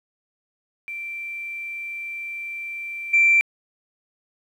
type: tone with level steps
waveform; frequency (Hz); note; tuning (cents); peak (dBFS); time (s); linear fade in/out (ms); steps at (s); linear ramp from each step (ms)
sine; 2349; D7; 0; -29 / -12; 0.88-3.41; 0; 3.13; 10
effects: tanh soft clip ceiling -8 dBFS + 9-bit